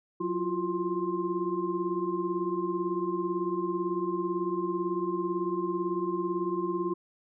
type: tone cluster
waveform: sine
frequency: 182.2 / 339.9 / 357.9 / 1054 Hz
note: F#3 / F4 / F4 / C6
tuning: -26 / -47 / +42 / +12 cents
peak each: -37 / -31 / -32 / -35 dBFS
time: 0.2-6.94 s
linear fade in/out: 10 ms
effects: none